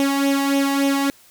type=tone with flanger; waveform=sawtooth; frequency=277.2 Hz; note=C#4; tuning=in tune; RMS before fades=-19 dBFS; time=0-1.1 s; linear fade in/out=0 ms; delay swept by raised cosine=0.32 to 1.08 ms; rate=3.5 Hz; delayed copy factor=+0.65; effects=white hiss -51 dBFS RMS until 1.3 s